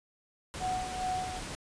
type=noise; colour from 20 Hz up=pink; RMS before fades=-40 dBFS; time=0.54-1.55 s; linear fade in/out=0 ms
type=tone with tremolo; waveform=sine; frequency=740 Hz; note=F#5; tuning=in tune; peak=-29 dBFS; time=0.59-1.41 s; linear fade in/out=50 ms; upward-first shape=sine; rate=2.4 Hz; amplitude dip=65%
effects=resampled to 22050 Hz